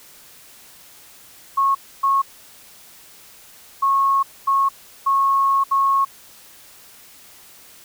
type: tone bursts at uneven times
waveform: sine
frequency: 1095 Hz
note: C#6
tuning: 22 cents flat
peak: -14 dBFS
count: 6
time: 1.57-1.75 / 2.03-2.22 / 3.82-4.23 / 4.47-4.69 / 5.06-5.64 / 5.71-6.05 s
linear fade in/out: 10 ms
effects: white hiss -46 dBFS RMS until 7.84 s